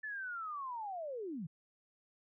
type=linear sweep; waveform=sine; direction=down; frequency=1760 to 140.9 Hz; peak=-39 dBFS; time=0.03-1.47 s; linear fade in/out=10 ms; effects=none